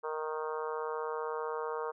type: harmonic tone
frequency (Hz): 155.56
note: D#3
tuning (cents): 0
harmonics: 3 / 4 / 5 / 6 / 7 / 8 / 9 / 10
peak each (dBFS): -36 / -45 / -47 / -41 / -42 / -44 / -49 / -53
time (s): 0.03-1.92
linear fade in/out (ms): 20
effects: none